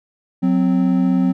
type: tone pair together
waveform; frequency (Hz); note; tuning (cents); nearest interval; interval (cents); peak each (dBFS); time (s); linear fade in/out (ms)
triangle; 184.05 / 260; F#3 / C4; -9 / -11; tritone; 598; -14 / -14; 0.42-1.33; 20
effects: none